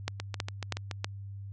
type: two click trains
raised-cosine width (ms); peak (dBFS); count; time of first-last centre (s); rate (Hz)
0.2; -18 / -13; 6 / 4; 0.2-0.912 / 0.08-1.045; 7.02 / 3.11
effects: added 99 Hz sine -39 dBFS peak until 1.52 s + resampled to 22050 Hz